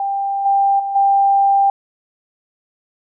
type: tone with level steps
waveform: sine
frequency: 792 Hz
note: G5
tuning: 18 cents sharp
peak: -17 / -11 / -19 / -10 dBFS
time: 0-1.7 s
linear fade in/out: 2 ms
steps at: 0.45 / 0.79 / 0.95 s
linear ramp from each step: 10 ms
effects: none